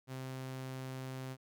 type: tone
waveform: sawtooth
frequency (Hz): 130.81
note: C3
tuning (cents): 0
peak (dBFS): -37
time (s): 0.07-1.37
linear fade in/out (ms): 50
effects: none